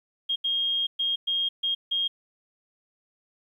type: tone bursts at uneven times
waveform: sine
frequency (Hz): 3240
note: G#7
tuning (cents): -43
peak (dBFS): -23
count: 6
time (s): 0.29-0.36 / 0.44-0.87 / 0.99-1.16 / 1.27-1.49 / 1.63-1.75 / 1.91-2.08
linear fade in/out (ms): 10
effects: 10-bit